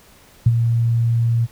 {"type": "tone with ADSR envelope", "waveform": "sine", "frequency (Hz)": 116.54, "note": "A#2", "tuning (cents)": 0, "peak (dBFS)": -7, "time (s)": [0.46, 1.47], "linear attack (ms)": 6, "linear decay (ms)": 42, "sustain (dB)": -7, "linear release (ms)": 31, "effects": ["pink hiss -49 dBFS RMS until 1.51 s"]}